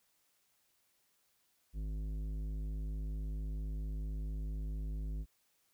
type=tone with tanh clipping; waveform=sine; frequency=52.2 Hz; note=G#1; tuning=10 cents sharp; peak=-38 dBFS; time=1.73-5.26 s; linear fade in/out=50 ms; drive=12 dB; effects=white hiss -75 dBFS RMS until 5.73 s